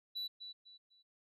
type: tone with echo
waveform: sine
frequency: 3951 Hz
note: B7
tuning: in tune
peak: -35 dBFS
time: 0.15-0.28 s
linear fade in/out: 20 ms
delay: 250 ms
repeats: 3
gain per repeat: -10 dB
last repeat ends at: 1.03 s
effects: tanh soft clip ceiling -37 dBFS